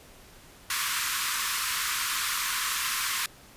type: high-pass noise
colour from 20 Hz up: pink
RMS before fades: -29 dBFS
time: 0.7-3.26 s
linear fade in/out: 2 ms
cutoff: 1000 Hz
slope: 96 dB/octave
effects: pink hiss -52 dBFS RMS until 3.56 s + resampled to 32000 Hz